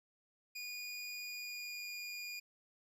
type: tone with pitch glide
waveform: 25% pulse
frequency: 2450 to 2432 Hz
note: D#7 to D#7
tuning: -27 to -40 cents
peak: -39 dBFS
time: 0.55-2.4 s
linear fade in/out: 10 ms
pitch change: -13 cents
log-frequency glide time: 1.11-1.89 s
effects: none